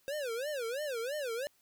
square tone with vibrato, 524 Hz, C5, 2 cents sharp, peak -35 dBFS, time 0.08-1.47 s, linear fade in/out 0 ms, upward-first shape sine, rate 3 Hz, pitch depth 260 cents each way, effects white hiss -70 dBFS RMS until 1.61 s

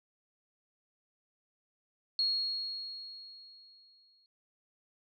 sine tone with exponential decay, 4302 Hz, C8, 47 cents sharp, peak -26 dBFS, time 2.19-4.26 s, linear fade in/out 1 ms, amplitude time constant 450 ms, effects none

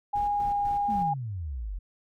sine tone with pitch glide, 820 to 813.9 Hz, G#5 to G#5, -22 to -35 cents, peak -24 dBFS, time 0.13-1.14 s, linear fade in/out 10 ms, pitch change -13 cents, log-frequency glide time 0.36-0.48 s
brown noise with tremolo, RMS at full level -40 dBFS, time 0.15-1.1 s, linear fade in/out 10 ms, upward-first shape square, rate 4 Hz, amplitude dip 65%
sine exponential sweep, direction down, 231 to 42.11 Hz, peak -31 dBFS, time 0.88-1.79 s, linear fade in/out 10 ms
effects none

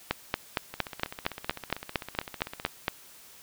two click trains, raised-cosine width 0.3 ms, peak -9 / -21 dBFS, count 13 / 31, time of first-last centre 0.11-2.881 / 0.74-2.663 s, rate 4.33 / 15.6 Hz, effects white hiss -52 dBFS RMS until 3.42 s

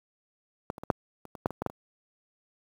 clicks, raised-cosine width 1 ms, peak -17 / -27 / -24 / -7 / -30 / -27 / -10 / -23 / -16 / -13 / -27 dBFS, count 11, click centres 0.701 / 0.781 / 0.835 / 0.902 / 1.253 / 1.352 / 1.459 / 1.506 / 1.62 / 1.663 / 1.699 s, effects high-pass 80 Hz 12 dB/octave + 8-bit

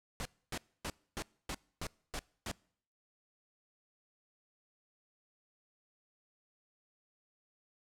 pink noise bursts, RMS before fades -39 dBFS, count 8, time 0.2-2.514 s, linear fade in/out 0 ms, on 53 ms, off 270 ms, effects noise-tail reverb RT60 0.6 s tail -25 dB re dry + low-pass 10000 Hz 12 dB/octave

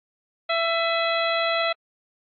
harmonic tone with a mistuned harmonic, 667 Hz, E5, 20 cents sharp, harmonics 1 / 2 / 3 / 4 / 5 / 6, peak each -24 / -27 / -29 / -30 / -31 / -32 dBFS, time 0.49-1.73 s, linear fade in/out 10 ms, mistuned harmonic 4, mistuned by -70 cents, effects AAC 48 kbps

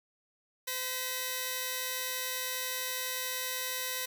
5% pulse tone pair together, 511.2 / 1930 Hz, C5 / B6, -40 / -40 cents, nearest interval octave + major seventh, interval 2300 cents, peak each -25 dBFS, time 0.67-4.06 s, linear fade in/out 10 ms, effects none

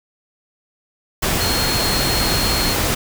sine tone in noise, 4268 Hz, C8, 34 cents sharp, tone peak -22 dBFS, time 1.4-2.74 s, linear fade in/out 10 ms, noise pink, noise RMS -19 dBFS, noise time 1.22-2.95 s, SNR -6 dB, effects none

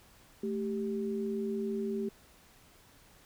sine tone pair together, 218.9 / 392 Hz, A3 / G4, -9 / 0 cents, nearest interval minor seventh, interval 1009 cents, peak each -34 / -34 dBFS, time 0.43-2.09 s, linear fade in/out 5 ms, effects pink hiss -60 dBFS RMS until 3.25 s

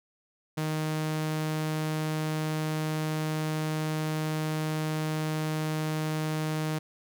sawtooth tone, 155.56 Hz, D#3, in tune, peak -24 dBFS, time 0.57-6.79 s, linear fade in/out 10 ms, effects none

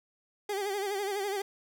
30% pulse tone with vibrato, 400 Hz, G4, 35 cents sharp, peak -28 dBFS, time 0.49-1.42 s, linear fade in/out 5 ms, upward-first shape sine, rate 12 Hz, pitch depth 77 cents each way, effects none

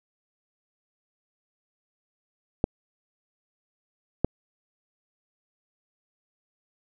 clicks, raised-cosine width 2 ms, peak -7 dBFS, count 2, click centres 2.641 / 4.246 s, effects none

